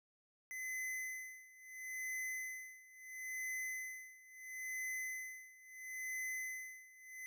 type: tone with tremolo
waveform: square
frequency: 2033 Hz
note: B6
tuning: 50 cents sharp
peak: -40 dBFS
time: 0.51-7.26 s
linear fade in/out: 0 ms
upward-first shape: sine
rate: 0.74 Hz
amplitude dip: 90%
effects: none